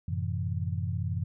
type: chord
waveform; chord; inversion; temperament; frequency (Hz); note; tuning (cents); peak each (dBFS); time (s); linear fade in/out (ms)
sine; F# half-diminished seventh; none; equal with one note detuned; 92.5 / 110.83 / 130.81 / 164.81; F#2 / A2 / C3 / E3; 0 / +13 / 0 / 0; -31 / -35 / -36 / -36; 0.08-1.24; 5
effects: none